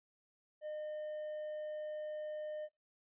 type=tone; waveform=triangle; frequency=609 Hz; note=D#5; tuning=37 cents flat; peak=-38 dBFS; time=0.61-2.69 s; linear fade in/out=50 ms; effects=noise-tail reverb RT60 0.2 s tail -24 dB re dry + resampled to 8000 Hz